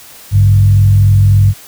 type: tone with frequency modulation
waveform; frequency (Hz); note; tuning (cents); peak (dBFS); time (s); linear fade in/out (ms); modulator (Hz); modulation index
sine; 100; G2; +35; -4; 0.31-1.54; 50; 43.5; 0.54
effects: white hiss -36 dBFS RMS until 1.67 s